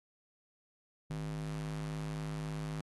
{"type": "tone with high-pass filter", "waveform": "square", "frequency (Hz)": 51.9, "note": "G#1", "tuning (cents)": 0, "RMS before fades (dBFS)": -39, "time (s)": [1.1, 2.81], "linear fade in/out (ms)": 5, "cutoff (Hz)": 120, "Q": 9.1, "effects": ["AAC 32 kbps"]}